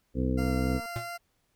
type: harmonic tone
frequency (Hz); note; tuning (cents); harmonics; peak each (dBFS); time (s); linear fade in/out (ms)
64; C2; -38; 1 / 2 / 3 / 4 / 5 / 7 / 8; -30 / -32 / -34 / -30 / -36 / -37 / -38; 0.14-0.81; 50
type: tone with vibrato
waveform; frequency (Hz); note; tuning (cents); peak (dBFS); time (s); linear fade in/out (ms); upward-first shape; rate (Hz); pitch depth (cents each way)
20% pulse; 690; F5; -21; -31; 0.37-1.18; 20; triangle; 4.3; 9
type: click train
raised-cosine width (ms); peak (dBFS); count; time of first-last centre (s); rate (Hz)
1; -37; 110; 0.39-0.858; 233
type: tone with exponential decay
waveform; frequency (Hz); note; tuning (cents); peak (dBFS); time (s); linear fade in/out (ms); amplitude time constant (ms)
square; 117.3; A#2; +11; -28; 0.96-1.1; 0; 30
effects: pink hiss -73 dBFS RMS until 1.55 s